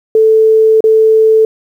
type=tone with dropouts; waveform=sine; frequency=440 Hz; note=A4; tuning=in tune; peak=-4 dBFS; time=0.15-1.45 s; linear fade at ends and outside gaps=2 ms; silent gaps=0.806-0.84 s; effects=7-bit